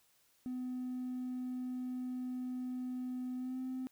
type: tone with pitch glide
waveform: triangle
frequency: 252.2 to 257.9 Hz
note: B3 to C4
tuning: +36 to -25 cents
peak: -34 dBFS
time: 0.46-3.87 s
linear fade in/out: 0 ms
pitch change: +39 cents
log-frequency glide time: 3.36-3.58 s
effects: tanh soft clip ceiling -33 dBFS + white hiss -71 dBFS RMS until 3.91 s